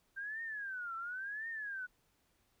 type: tone with vibrato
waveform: sine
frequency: 1568 Hz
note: G6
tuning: in tune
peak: -39 dBFS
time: 0.16-1.87 s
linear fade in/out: 20 ms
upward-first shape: triangle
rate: 0.94 Hz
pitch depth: 290 cents each way
effects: pink hiss -75 dBFS RMS until 2.6 s